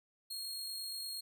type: tone with amplitude modulation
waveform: sawtooth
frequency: 4266 Hz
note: C8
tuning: 33 cents sharp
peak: -36 dBFS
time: 0.3-1.21 s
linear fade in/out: 10 ms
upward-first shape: sine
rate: 48.6 Hz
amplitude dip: 25%
effects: none